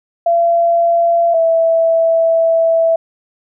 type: tone pair in turn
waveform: sine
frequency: 680 / 658.4 Hz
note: F5 / E5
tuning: -46 / -2 cents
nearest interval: minor second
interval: 56 cents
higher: first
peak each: -9 dBFS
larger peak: neither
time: 0.26-1.34 / 1.34-2.96 s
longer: second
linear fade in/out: 5 ms
effects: none